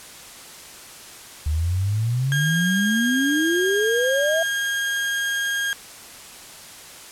sine exponential sweep, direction up, 73.42 to 670 Hz, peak -19 dBFS, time 1.46-4.43 s, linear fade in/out 5 ms
35% pulse tone, 1622 Hz, G#6, 41 cents flat, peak -20 dBFS, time 2.32-5.73 s, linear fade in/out 0 ms
effects white hiss -41 dBFS RMS until 7.11 s + low-pass 11000 Hz 12 dB/octave

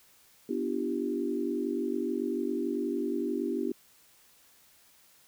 sine chord, G dominant seventh, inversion first, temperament equal with one note detuned, 246.9 / 293.7 / 341.1 / 392 Hz, B3 / D4 / F4 / G4, 0 / 0 / -41 / 0 cents, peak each -34 dBFS, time 0.49-3.72 s, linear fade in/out 5 ms, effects white hiss -61 dBFS RMS until 5.27 s

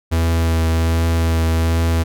45% pulse tone with vibrato, 82.2 Hz, E2, 4 cents flat, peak -14 dBFS, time 0.11-2.04 s, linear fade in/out 20 ms, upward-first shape triangle, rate 1.3 Hz, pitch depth 17 cents each way, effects none

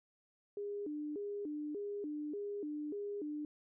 sine tone with vibrato, 349.2 Hz, F4, in tune, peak -38 dBFS, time 0.57-3.45 s, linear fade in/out 2 ms, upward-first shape square, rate 1.7 Hz, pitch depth 270 cents each way, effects none

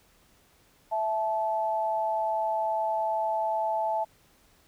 sine tone pair together, 659.3 / 868.8 Hz, E5 / A5, 0 / -22 cents, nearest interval perfect fourth, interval 478 cents, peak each -29 / -27 dBFS, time 0.91-4.05 s, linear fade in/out 20 ms, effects pink hiss -62 dBFS RMS until 4.67 s

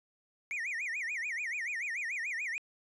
triangle tone with vibrato, 2117 Hz, C7, 20 cents sharp, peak -32 dBFS, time 0.51-2.58 s, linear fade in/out 0 ms, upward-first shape sine, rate 6.9 Hz, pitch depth 280 cents each way, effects resampled to 24000 Hz

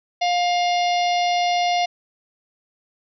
harmonic tone, 706 Hz, F5, 19 cents sharp, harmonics 1 / 3 / 4 / 5 / 6 / 7 / 8, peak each -18 / -28 / -30 / -32 / -34 / -35 / -36 dBFS, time 0.21-1.86 s, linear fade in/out 10 ms, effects none

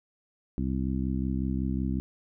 harmonic tone, 65.41 Hz, C2, in tune, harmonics 1 / 2 / 3 / 4 / 5, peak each -31 / -34 / -31 / -33 / -39 dBFS, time 0.58-2 s, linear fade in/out 0 ms, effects none

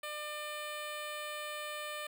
10% pulse tone with notch filter, 600 Hz, D5, 37 cents sharp, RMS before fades -41 dBFS, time 0.03-2.07 s, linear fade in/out 5 ms, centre 5700 Hz, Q 1.8, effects none

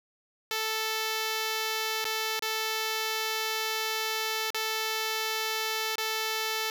5% pulse tone with dropouts, 440 Hz, A4, in tune, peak -17 dBFS, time 0.51-6.7 s, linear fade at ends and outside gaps 1 ms, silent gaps 2.044-2.052 / 2.394-2.423 / 4.504-4.545 / 5.956-5.981 s, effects none

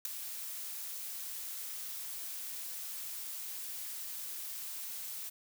blue noise with ADSR envelope, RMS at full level -31 dBFS, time 0.05-5.3 s, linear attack 3 ms, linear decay 8 ms, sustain -11 dB, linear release 15 ms, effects none

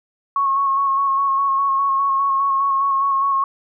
sine tone with vibrato, 1097 Hz, C#6, 18 cents flat, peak -15 dBFS, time 0.36-3.44 s, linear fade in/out 2 ms, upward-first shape square, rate 4.9 Hz, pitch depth 21 cents each way, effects none

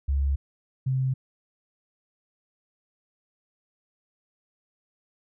sine tone pair in turn, 69.2 / 131.2 Hz, C#2 / C3, -2 / +5 cents, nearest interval major seventh, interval 1107 cents, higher second, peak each -21 / -22 dBFS, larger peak first, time 0.08-0.36 / 0.86-1.14 s, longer neither, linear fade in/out 10 ms, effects none

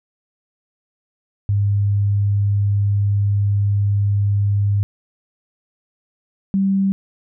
sine tone pair in turn, 101.3 / 194.57 Hz, G#2 / G3, -43 / -13 cents, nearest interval major seventh, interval 1130 cents, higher second, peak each -14 dBFS, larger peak neither, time 1.49-4.83 / 6.54-6.92 s, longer first, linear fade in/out 0 ms, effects none

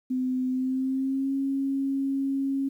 sine tone with pitch glide, 255.9 to 272.7 Hz, C4 to C#4, -38 to -28 cents, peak -24 dBFS, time 0.1-2.69 s, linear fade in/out 10 ms, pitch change +110 cents, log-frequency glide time 0.49-1.34 s, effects 10-bit

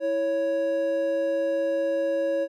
triangle tone pair together, 329.6 / 554.4 Hz, E4 / C#5, 0 / 0 cents, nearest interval major sixth, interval 900 cents, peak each -29 / -21 dBFS, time 0-2.48 s, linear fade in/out 50 ms, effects none

